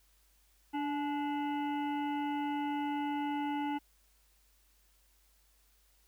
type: harmonic tone with a mistuned harmonic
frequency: 292.4 Hz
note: D4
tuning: 7 cents flat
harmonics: 1 / 3 / 5 / 7 / 9 / 10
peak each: -34 / -36 / -49 / -49 / -53 / -52 dBFS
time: 0.73-3.79 s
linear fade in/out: 20 ms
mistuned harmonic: 3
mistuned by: -42 cents
effects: added 50 Hz sine -68 dBFS peak until 6.07 s + white hiss -70 dBFS RMS until 6.07 s